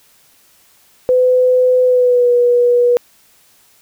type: tone with pitch glide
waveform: sine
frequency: 505 to 485.3 Hz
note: B4 to B4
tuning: +39 to -30 cents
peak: -8 dBFS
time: 1.09-2.97 s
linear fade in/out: 0 ms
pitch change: -69 cents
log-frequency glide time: 1.84-2.31 s
effects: white hiss -51 dBFS RMS until 3.81 s